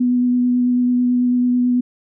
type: tone with vibrato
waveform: sine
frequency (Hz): 246.9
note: B3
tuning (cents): 0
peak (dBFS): -13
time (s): 0-1.81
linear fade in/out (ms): 10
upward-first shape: sine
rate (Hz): 9.1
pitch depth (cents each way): 11
effects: none